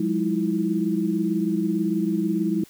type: tone cluster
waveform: sine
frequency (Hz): 178.8 / 205.3 / 322.3 / 340.5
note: F3 / G#3 / E4 / F4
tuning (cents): +41 / -20 / -39 / -44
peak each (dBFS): -27 / -25 / -24 / -32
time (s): 0-2.64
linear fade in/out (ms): 5
effects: white hiss -52 dBFS RMS until 2.69 s